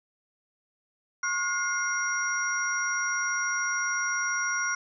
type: tone cluster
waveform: sine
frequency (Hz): 1085 / 1432 / 2114 / 5700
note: C#6 / F6 / C7 / F8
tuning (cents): -37 / +43 / +17 / +34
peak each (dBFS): -34 / -28 / -35 / -32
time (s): 1.23-4.75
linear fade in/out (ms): 5
effects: none